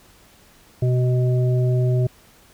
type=harmonic tone; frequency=125.5 Hz; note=B2; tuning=28 cents sharp; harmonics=1 / 3 / 5; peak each=-16 / -26 / -30 dBFS; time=0.82-2.07 s; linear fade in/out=5 ms; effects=pink hiss -52 dBFS RMS until 2.53 s